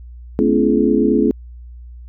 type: tone cluster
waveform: sine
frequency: 217 / 253 / 281.7 / 339.2 / 423.2 Hz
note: A3 / B3 / C#4 / E4 / G#4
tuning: -24 / +42 / +28 / +50 / +33 cents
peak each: -18 dBFS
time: 0.39-1.31 s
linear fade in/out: 0 ms
effects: added 60 Hz sine -33 dBFS peak until 2.08 s